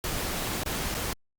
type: noise with dropouts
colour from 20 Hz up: pink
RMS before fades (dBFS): -31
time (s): 0.04-1.13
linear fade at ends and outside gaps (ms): 1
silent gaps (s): 0.635-0.66 / 0.944-0.949
effects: Opus 48 kbps